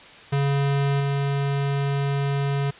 square tone with level steps, 140.1 Hz, C#3, 19 cents sharp, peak -20 / -22 dBFS, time 0.32-2.71 s, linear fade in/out 10 ms, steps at 1 s, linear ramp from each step 5 ms, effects white hiss -45 dBFS RMS until 2.79 s + resampled to 8000 Hz

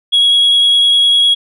sine tone with vibrato, 3322 Hz, G#7, in tune, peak -5 dBFS, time 0.12-1.35 s, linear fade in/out 20 ms, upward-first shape sine, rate 9.9 Hz, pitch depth 9 cents each way, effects tanh soft clip ceiling -5 dBFS

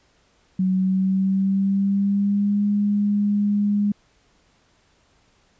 sine tone with pitch glide, 186.9 to 205 Hz, F#3 to G#3, +18 to -22 cents, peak -17 dBFS, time 0.59-3.92 s, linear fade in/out 5 ms, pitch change +160 cents, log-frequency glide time 0.71-2.65 s, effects pink hiss -61 dBFS RMS until 5.59 s + resampled to 16000 Hz

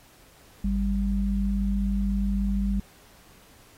sine tone pair together, 51.84 / 198 Hz, G#1 / G3, -2 / +18 cents, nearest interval octave + major seventh, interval 2320 cents, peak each -25 / -25 dBFS, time 0.64-2.8 s, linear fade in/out 5 ms, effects pink hiss -55 dBFS RMS until 3.77 s + AAC 48 kbps

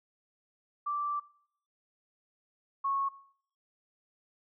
sine tone pair in turn, 1170 / 1099.9 Hz, D6 / C#6, -7 / -14 cents, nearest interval minor second, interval 107 cents, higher first, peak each -30 / -28 dBFS, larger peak second, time 0.86-1.2 / 2.84-3.09 s, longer first, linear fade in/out 10 ms, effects noise-tail reverb RT60 0.6 s tail -19 dB re dry

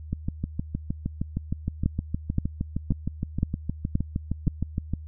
two click trains, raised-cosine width 5 ms, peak -14 / -10 dBFS, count 32 / 6, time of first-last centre 0.13-4.936 / 1.86-4.478 s, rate 6.45 / 1.91 Hz, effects added 77 Hz sine -37 dBFS peak until 5.07 s

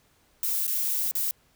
violet noise with dropouts, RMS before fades -27 dBFS, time 0.43-1.31 s, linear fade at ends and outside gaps 0 ms, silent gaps 0.668-0.678 / 1.112-1.153 s, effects pink hiss -64 dBFS RMS until 1.55 s

